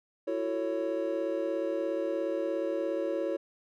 triangle chord, F# minor seventh, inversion third, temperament just, 333 / 370 / 444 / 555 Hz, E4 / F#4 / A4 / C#5, +18 / 0 / +16 / +2 cents, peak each -32 / -35 / -35 / -30 dBFS, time 0.27-3.37 s, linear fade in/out 10 ms, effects none

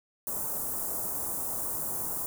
white band-stop noise, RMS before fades -33 dBFS, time 0.27-2.26 s, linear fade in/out 0 ms, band 1100 to 8200 Hz, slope 24 dB/octave, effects none

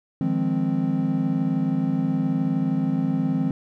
triangle chord, F minor seventh, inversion third, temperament equal, 155.56 / 174.61 / 207.7 / 261.6 Hz, Eb3 / F3 / Ab3 / C4, 0 / 0 / 0 / 0 cents, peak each -25 / -24 / -26 / -22 dBFS, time 0.21-3.51 s, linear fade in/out 2 ms, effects none

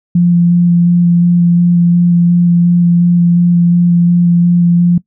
sine tone with vibrato, 173.5 Hz, F3, 11 cents flat, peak -5 dBFS, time 0.15-4.98 s, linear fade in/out 5 ms, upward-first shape square, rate 2.8 Hz, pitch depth 9 cents each way, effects noise-tail reverb RT60 0.1 s tail -20 dB re dry

